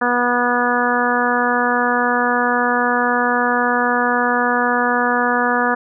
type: harmonic tone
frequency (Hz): 243.8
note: B3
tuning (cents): -22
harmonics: 1 / 2 / 3 / 4 / 5 / 6 / 7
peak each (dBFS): -22 / -22 / -22 / -22 / -22 / -22 / -22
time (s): 0.01-5.75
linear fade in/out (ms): 10
effects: none